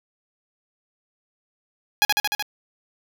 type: tone with echo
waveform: 10% pulse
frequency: 830.6 Hz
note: G#5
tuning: in tune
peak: -6 dBFS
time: 2.02-2.05 s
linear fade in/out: 0 ms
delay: 75 ms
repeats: 5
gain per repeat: -2 dB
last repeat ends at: 2.425 s
effects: none